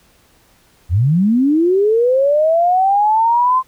sine linear sweep, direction up, 75.3 to 1046.5 Hz, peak -10 dBFS, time 0.89-3.63 s, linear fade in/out 50 ms, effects pink hiss -53 dBFS RMS until 3.67 s

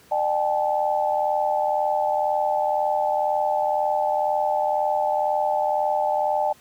sine tone cluster, 603 / 780 / 862 Hz, D5 / G5 / A5, +46 / -9 / -36 cents, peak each -24 dBFS, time 0.11-6.53 s, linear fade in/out 10 ms, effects pink hiss -53 dBFS RMS until 6.6 s + high-pass 80 Hz 12 dB/octave

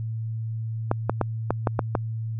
clicks, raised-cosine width 1 ms, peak -7 dBFS, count 7, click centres 0.914 / 1.096 / 1.213 / 1.506 / 1.672 / 1.792 / 1.952 s, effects added 112 Hz sine -27 dBFS peak until 2.39 s

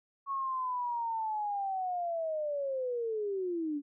sine linear sweep, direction down, 1108.7 to 280 Hz, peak -31 dBFS, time 0.26-3.82 s, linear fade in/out 50 ms, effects none

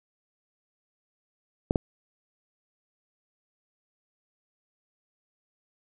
clicks, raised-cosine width 2 ms, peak -10 dBFS, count 2, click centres 1.709 / 1.758 s, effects none

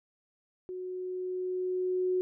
sine tone with level ramp, 367.2 Hz, F#4, 13 cents flat, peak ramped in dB -36 to -25 dBFS, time 0.69-2.21 s, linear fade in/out 0 ms, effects none

